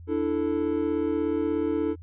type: chord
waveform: triangle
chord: D suspended second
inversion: none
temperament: just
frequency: 293.7 / 330.4 / 440.5 Hz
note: D4 / E4 / A4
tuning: 0 / +4 / +2 cents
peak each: -26 dBFS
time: 0.07-1.96 s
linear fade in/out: 50 ms
effects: added 85 Hz sine -41 dBFS peak until 2.02 s + resampled to 8000 Hz